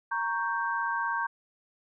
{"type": "chord", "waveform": "sine", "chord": "G diminished", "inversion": "first", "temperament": "equal", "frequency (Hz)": [932.3, 1108.7, 1568], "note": ["Bb5", "Db6", "G6"], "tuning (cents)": [0, 0, 0], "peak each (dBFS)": [-31, -33, -31], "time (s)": [0.11, 1.27], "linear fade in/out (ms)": 10, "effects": []}